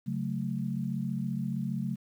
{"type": "chord", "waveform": "sine", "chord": "F# minor", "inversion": "second", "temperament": "equal", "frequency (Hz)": [138.59, 185, 220], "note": ["C#3", "F#3", "A3"], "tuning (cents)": [0, 0, 0], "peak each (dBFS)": -34, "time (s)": [0.06, 1.96], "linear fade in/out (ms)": 20, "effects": ["10-bit"]}